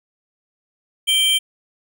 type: tone pair together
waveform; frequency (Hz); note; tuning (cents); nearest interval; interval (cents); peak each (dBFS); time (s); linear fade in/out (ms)
square; 2349 / 3137; D7 / G7; 0 / +1; perfect fourth; 501; -26 / -15; 1.07-1.39; 20
effects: none